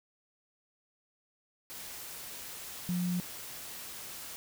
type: tone in noise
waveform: sine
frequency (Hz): 178.2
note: F3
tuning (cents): +35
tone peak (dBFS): -29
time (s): 2.89-3.2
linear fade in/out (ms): 0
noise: white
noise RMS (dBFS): -44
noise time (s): 1.7-4.36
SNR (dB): +12
effects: none